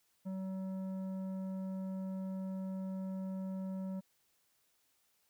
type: tone with tanh clipping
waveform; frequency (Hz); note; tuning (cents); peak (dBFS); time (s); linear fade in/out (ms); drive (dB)
sine; 189.6; F#3; +43; -39; 0.25-4.01; 20; 10
effects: white hiss -75 dBFS RMS until 5.29 s